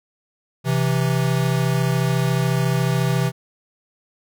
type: tone pair together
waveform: square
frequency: 130.81 / 164.88 Hz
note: C3 / E3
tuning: 0 / +1 cents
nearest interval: major third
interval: 401 cents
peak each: -20 / -22 dBFS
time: 0.64-3.32 s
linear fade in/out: 50 ms
effects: none